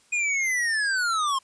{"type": "linear sweep", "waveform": "square", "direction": "down", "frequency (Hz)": [2471, 1046.5], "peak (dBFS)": -23, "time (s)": [0.12, 1.39], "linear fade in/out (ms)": 10, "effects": ["white hiss -60 dBFS RMS until 1.43 s", "resampled to 22050 Hz"]}